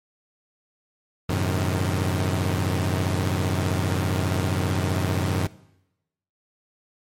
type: chord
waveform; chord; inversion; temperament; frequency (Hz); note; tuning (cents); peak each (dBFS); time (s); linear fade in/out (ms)
sawtooth; F# diminished seventh; none; equal with one note detuned; 92.5 / 107.67 / 130.81 / 155.56; F#2 / A2 / C3 / Eb3; 0 / -37 / 0 / 0; -20 / -25 / -26 / -25; 1.29-5.47; 5
effects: noise-tail reverb RT60 0.9 s tail -20 dB re dry + MP3 64 kbps